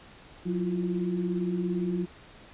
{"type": "tone cluster", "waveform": "sine", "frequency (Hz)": [180.9, 335.1, 352.5], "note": ["F#3", "E4", "F4"], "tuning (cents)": [-39, 29, 16], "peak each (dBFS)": [-28, -35, -32], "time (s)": [0.45, 2.06], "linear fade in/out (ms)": 20, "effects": ["pink hiss -51 dBFS RMS until 2.53 s", "resampled to 8000 Hz"]}